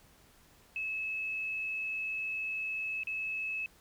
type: tone with dropouts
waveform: sine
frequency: 2593 Hz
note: E7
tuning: 29 cents flat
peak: -33 dBFS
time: 0.76-3.66 s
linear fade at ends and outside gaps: 1 ms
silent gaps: 3.034-3.071 s
effects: pink hiss -62 dBFS RMS until 3.8 s